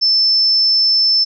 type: tone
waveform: sine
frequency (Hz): 5290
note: E8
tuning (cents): +5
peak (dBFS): -10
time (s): 0.01-1.25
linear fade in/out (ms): 20
effects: none